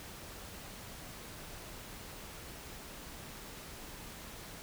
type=silence; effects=pink hiss -48 dBFS RMS until 4.62 s